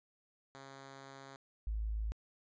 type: tone pair in turn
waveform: 5% pulse / sine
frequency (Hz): 136.1 / 53.82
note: C#3 / A1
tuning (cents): -31 / -38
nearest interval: octave + major third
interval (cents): 1607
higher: first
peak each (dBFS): -39 / -34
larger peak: second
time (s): 0.55-1.36 / 1.67-2.12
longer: first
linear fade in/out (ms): 0
effects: resampled to 16000 Hz